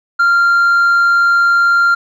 triangle tone with hard clipping, 1389 Hz, F6, 10 cents flat, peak -7 dBFS, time 0.19-1.95 s, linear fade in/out 10 ms, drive 1 dB, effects none

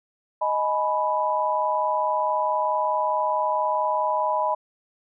sine chord, G# minor, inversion second, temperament equal with one note detuned, 622.3 / 843.2 / 987.8 Hz, D#5 / G#5 / B5, 0 / +26 / 0 cents, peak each -26 / -27 / -23 dBFS, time 0.41-4.55 s, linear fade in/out 10 ms, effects none

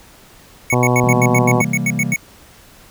square tone bursts, 2217 Hz, C#7, in tune, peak -16 dBFS, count 12, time 0.7-2.161 s, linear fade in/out 2 ms, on 42 ms, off 87 ms
harmonic tone, 123.47 Hz, B2, in tune, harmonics 1 / 2 / 3 / 4 / 5 / 6 / 7 / 8 / 9, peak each -16 / -19 / -21 / -22 / -23 / -24 / -24 / -25 / -26 dBFS, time 0.72-1.62 s, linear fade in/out 10 ms
triangle chord, C dominant seventh, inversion none, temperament equal, 130.81 / 164.81 / 196 / 233.1 Hz, C3 / E3 / G3 / Bb3, 0 / 0 / 0 / 0 cents, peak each -22 dBFS, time 1.04-2.14 s, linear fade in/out 0 ms
effects pink hiss -45 dBFS RMS until 2.9 s

